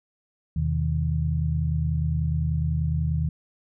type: tone cluster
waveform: sine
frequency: 80.2 / 126.7 / 156.8 Hz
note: E2 / B2 / D#3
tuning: -47 / +45 / +14 cents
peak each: -25 / -30 / -25 dBFS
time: 0.56-3.29 s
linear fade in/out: 5 ms
effects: none